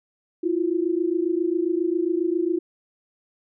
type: tone pair together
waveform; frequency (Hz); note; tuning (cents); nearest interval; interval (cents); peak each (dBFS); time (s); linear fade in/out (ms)
sine; 329.6 / 357; E4 / F4; 0 / +38; minor second; 138; -23; 0.43-2.59; 10
effects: none